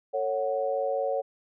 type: chord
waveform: sine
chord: F# minor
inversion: first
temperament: equal with one note detuned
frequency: 449.8 / 554.4 / 740 Hz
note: A4 / C#5 / F#5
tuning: +38 / 0 / 0 cents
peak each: -32 / -27 / -32 dBFS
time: 0.13-1.22 s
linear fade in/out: 20 ms
effects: none